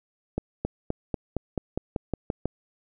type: accelerating click train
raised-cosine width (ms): 2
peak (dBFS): -13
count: 11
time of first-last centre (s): 0.38-2.456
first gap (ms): 270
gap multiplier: 0.94
effects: none